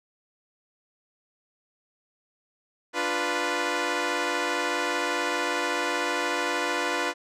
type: chord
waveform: 10% pulse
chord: B diminished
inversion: first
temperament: equal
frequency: 293.7 / 349.2 / 493.9 Hz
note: D4 / F4 / B4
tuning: 0 / 0 / 0 cents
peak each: -23 / -21 / -20 dBFS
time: 2.93-7.14 s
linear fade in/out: 50 ms
effects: low-pass 7000 Hz 12 dB/octave